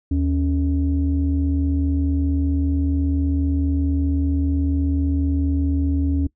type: tone pair together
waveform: sine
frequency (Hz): 77.78 / 277.2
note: D#2 / C#4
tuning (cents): 0 / 0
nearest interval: octave + minor seventh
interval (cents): 2200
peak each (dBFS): -18 / -20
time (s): 0.11-6.27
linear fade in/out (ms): 5
effects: noise-tail reverb RT60 0.1 s tail -21 dB re dry + tanh soft clip ceiling -11 dBFS